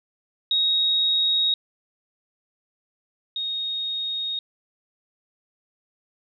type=tone pair in turn; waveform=sine; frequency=3771 / 3730 Hz; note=A#7 / A#7; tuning=+19 / 0 cents; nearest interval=unison; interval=19 cents; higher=first; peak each=-18 / -25 dBFS; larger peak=first; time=0.51-1.54 / 3.36-4.39 s; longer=neither; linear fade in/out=2 ms; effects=none